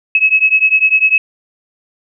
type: beating tone pair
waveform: sine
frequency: 2568 / 2578 Hz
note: E7 / E7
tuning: -46 / -39 cents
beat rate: 10 Hz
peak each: -11 dBFS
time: 0.15-1.18 s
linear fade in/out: 2 ms
effects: none

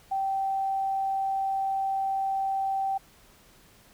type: tone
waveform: sine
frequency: 777 Hz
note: G5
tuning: 16 cents flat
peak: -25 dBFS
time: 0.11-2.98 s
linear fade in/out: 10 ms
effects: pink hiss -57 dBFS RMS until 3.93 s

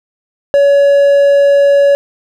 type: tone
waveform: triangle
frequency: 564 Hz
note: C#5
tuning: 30 cents sharp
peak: -3 dBFS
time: 0.54-1.95 s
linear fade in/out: 0 ms
effects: none

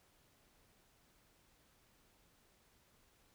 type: silence
effects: pink hiss -71 dBFS RMS until 3.34 s

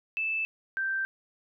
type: tone pair in turn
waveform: sine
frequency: 2633 / 1565.6 Hz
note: E7 / G6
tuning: -3 / -3 cents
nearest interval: major sixth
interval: 900 cents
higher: first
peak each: -27 dBFS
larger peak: neither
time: 0.17-0.45 / 0.77-1.05 s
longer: neither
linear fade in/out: 0 ms
effects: none

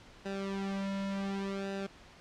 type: tone with flanger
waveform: sawtooth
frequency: 196 Hz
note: G3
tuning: in tune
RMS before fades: -36 dBFS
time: 0.25-1.87 s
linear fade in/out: 10 ms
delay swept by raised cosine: 0.91 to 2.61 ms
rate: 0.68 Hz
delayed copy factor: -0.9
effects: pink hiss -55 dBFS RMS until 2.2 s + low-pass 5000 Hz 12 dB/octave

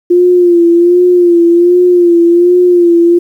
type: tone with vibrato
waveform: sine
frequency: 349.2 Hz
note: F4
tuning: in tune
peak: -3 dBFS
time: 0.1-3.19 s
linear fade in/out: 10 ms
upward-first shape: sine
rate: 1.3 Hz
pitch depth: 49 cents each way
effects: 7-bit

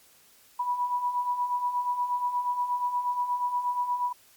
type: beating tone pair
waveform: sine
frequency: 974 / 982.4 Hz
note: B5 / B5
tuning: -24 / -9 cents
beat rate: 8.4 Hz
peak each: -33 / -26 dBFS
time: 0.59-4.13 s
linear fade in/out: 10 ms
effects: white hiss -58 dBFS RMS until 4.36 s + MP3 96 kbps

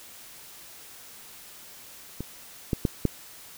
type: clicks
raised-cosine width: 3 ms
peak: -19 / -11 / -9 / -8 dBFS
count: 4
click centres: 2.206 / 2.732 / 2.852 / 3.053 s
effects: white hiss -47 dBFS RMS until 3.57 s

